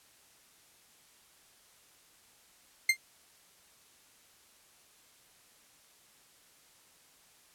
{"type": "tone with exponential decay", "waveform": "40% pulse", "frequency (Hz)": 2100, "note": "C7", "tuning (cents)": 6, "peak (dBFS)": -17, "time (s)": [2.89, 2.97], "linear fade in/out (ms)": 5, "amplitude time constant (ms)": 17, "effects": ["white hiss -62 dBFS RMS until 7.54 s", "low-pass 12000 Hz 12 dB/octave"]}